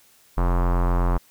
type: tone with low-pass filter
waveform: square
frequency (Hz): 44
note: F1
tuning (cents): +14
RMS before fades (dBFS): -20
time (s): 0.37-1.18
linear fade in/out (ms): 10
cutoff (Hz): 1100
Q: 2.8
effects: white hiss -56 dBFS RMS until 1.3 s